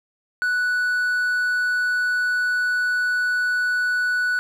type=tone; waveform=triangle; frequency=1480 Hz; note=F#6; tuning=in tune; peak=-17 dBFS; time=0.42-4.39 s; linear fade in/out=0 ms; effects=none